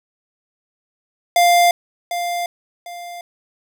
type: tone with echo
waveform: square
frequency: 698.5 Hz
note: F5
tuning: in tune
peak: -11 dBFS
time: 1.36-1.71 s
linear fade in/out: 2 ms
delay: 750 ms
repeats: 2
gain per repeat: -10 dB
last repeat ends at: 3.21 s
effects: none

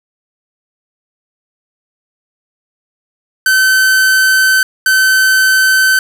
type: tone pair in turn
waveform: 45% pulse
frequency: 1533 / 1533 Hz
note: G6 / G6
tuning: -39 / -39 cents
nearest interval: unison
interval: 0 cents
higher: neither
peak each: -7 dBFS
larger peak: neither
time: 3.46-4.63 / 4.86-5.99 s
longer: first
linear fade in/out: 2 ms
effects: none

